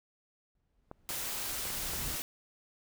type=noise with exponential growth; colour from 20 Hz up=brown; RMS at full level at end=-38 dBFS; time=0.55-2.16 s; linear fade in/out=2 ms; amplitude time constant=350 ms
type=clicks; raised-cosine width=1 ms; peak=-29 dBFS; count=5; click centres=0.914 / 1.105 / 1.655 / 1.703 / 1.935 s
type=noise; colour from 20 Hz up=white; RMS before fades=-37 dBFS; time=1.09-2.22 s; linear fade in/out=0 ms
effects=none